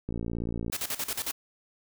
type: click train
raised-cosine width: 3 ms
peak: -20 dBFS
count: 36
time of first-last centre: 0.09-0.699 s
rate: 57.5 Hz
type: noise with tremolo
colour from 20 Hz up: white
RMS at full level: -31 dBFS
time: 0.72-1.32 s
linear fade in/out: 10 ms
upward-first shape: square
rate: 11 Hz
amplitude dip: 80%
effects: none